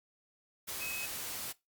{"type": "tone in noise", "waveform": "sine", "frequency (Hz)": 2552, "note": "D#7", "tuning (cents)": 43, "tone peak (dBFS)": -39, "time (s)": [0.8, 1.07], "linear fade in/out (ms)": 20, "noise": "white", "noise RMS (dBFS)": -40, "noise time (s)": [0.67, 1.53], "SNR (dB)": -2, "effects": ["noise-tail reverb RT60 0.2 s tail -20 dB re dry", "Opus 48 kbps"]}